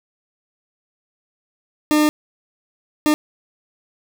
40% pulse tone bursts at uneven times, 302.3 Hz, D#4, 50 cents flat, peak -12 dBFS, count 2, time 1.91-2.09 / 3.06-3.14 s, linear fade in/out 0 ms, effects none

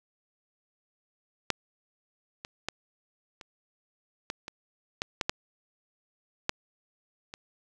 clicks, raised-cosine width 0.2 ms, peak -7 / -21 / -13 / -27 / -15 / -21 / -12 / -10 / -8 / -8 / -23 dBFS, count 11, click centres 1.503 / 2.449 / 2.686 / 3.412 / 4.301 / 4.481 / 5.019 / 5.212 / 5.295 / 6.494 / 7.339 s, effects none

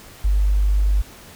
sine tone, 50 Hz, G1, 35 cents sharp, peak -14 dBFS, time 0.24-1.02 s, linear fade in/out 10 ms, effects pink hiss -43 dBFS RMS until 1.35 s

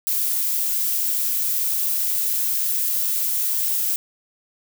violet noise, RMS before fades -22 dBFS, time 0.07-3.96 s, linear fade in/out 0 ms, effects none

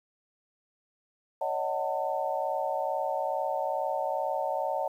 sine chord, D# half-diminished seventh, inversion third, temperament just, 560 / 622.3 / 746.7 / 896 Hz, C#5 / D#5 / F#5 / A5, +18 / 0 / +16 / +31 cents, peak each -33 dBFS, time 1.41-4.88 s, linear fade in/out 5 ms, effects 10-bit

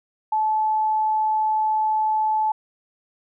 sine tone, 866 Hz, A5, 28 cents flat, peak -18 dBFS, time 0.32-2.52 s, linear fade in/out 5 ms, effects none

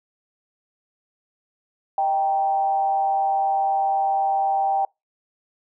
sine tone with frequency modulation, 784 Hz, G5, in tune, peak -18 dBFS, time 1.98-4.85 s, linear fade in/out 2 ms, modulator 156 Hz, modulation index 0.4, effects noise-tail reverb RT60 0.2 s tail -25 dB re dry

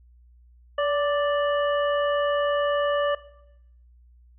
harmonic tone with a mistuned harmonic, 587.3 Hz, D5, in tune, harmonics 1 / 2 / 3 / 5, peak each -22 / -28 / -32 / -36 dBFS, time 0.78-3.15 s, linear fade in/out 5 ms, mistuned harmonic 1, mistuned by -32 cents, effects noise-tail reverb RT60 0.8 s tail -17 dB re dry + added 60 Hz sine -51 dBFS peak until 4.38 s

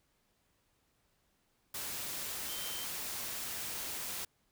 sine tone in noise, 3123 Hz, G7, 7 cents flat, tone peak -45 dBFS, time 2.49-2.85 s, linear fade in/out 5 ms, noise white, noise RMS -40 dBFS, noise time 1.74-4.25 s, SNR -8 dB, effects pink hiss -75 dBFS RMS until 4.51 s

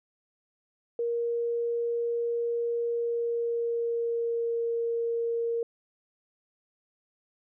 sine tone with pitch glide, 470 to 464.9 Hz, A#4 to A#4, +14 to -5 cents, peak -26 dBFS, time 0.99-5.63 s, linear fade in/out 2 ms, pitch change -19 cents, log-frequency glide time 2.86-4.58 s, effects none

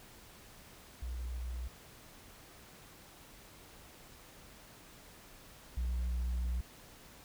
sine tone pair in turn, 61 / 61 Hz, B1 / B1, -21 / -21 cents, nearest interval unison, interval 0 cents, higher neither, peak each -36 / -29 dBFS, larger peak second, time 1.02-1.68 / 5.77-6.61 s, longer second, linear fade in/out 5 ms, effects tanh soft clip ceiling -31 dBFS + pink hiss -56 dBFS RMS until 7.24 s

